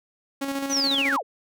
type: tone with tremolo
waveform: sawtooth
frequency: 275.5 Hz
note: C#4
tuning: 11 cents flat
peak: -21 dBFS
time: 0.41-1.17 s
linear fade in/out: 10 ms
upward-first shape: square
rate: 14 Hz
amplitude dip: 40%
type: linear sweep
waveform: sine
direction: down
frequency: 6272 to 370 Hz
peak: -21 dBFS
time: 0.69-1.23 s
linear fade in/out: 50 ms
effects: none